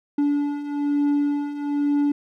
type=beating tone pair; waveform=triangle; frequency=287.9 / 289 Hz; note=D4 / D4; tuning=-34 / -28 cents; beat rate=1.1 Hz; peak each=-24 / -19 dBFS; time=0.18-2.12 s; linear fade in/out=5 ms; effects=none